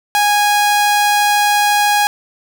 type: tone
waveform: sawtooth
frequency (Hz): 826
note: G#5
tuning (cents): -10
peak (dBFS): -7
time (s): 0.15-2.07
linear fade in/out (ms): 0
effects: none